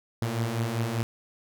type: beating tone pair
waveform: sawtooth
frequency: 111.6 / 116.7 Hz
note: A2 / A#2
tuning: +25 / +2 cents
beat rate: 5.1 Hz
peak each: -28 / -24 dBFS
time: 0.22-1.03 s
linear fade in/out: 0 ms
effects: none